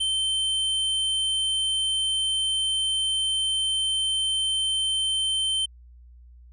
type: tone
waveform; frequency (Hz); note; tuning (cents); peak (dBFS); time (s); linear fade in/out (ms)
square; 3100; G7; -20; -23; 0-5.66; 10
effects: added 60 Hz sine -46 dBFS peak until 6.52 s + resampled to 24000 Hz